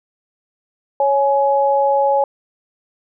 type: tone pair together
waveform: sine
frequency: 554.4 / 839.8 Hz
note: C#5 / G#5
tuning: 0 / +19 cents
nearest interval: perfect fifth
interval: 719 cents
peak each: -15 dBFS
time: 1-2.24 s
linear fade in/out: 2 ms
effects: none